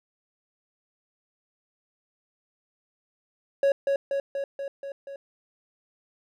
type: tone with echo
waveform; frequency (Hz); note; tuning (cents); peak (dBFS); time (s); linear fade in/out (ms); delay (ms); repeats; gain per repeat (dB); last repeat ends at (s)
triangle; 554.4; C#5; 0; -16; 3.63-3.72; 2; 240; 6; -3; 5.16
effects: none